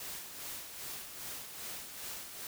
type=noise with tremolo; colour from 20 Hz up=white; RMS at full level=-42 dBFS; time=0-2.47 s; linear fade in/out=2 ms; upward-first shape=sine; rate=2.5 Hz; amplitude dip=50%; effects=none